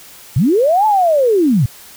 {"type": "linear two-way sweep", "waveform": "sine", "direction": "up then down", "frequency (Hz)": [101.9, 880, 101.9], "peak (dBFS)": -9, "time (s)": [0.36, 1.66], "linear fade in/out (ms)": 5, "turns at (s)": 0.86, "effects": ["white hiss -39 dBFS RMS until 1.96 s"]}